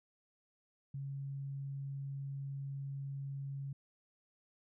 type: tone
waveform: sine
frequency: 138.2 Hz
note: C#3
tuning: 5 cents flat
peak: -39 dBFS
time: 0.94-3.73 s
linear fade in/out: 5 ms
effects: none